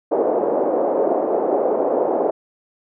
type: band-pass noise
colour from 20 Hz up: pink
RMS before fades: -19 dBFS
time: 0.11-2.31 s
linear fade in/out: 10 ms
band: 370 to 680 Hz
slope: 24 dB/octave
effects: none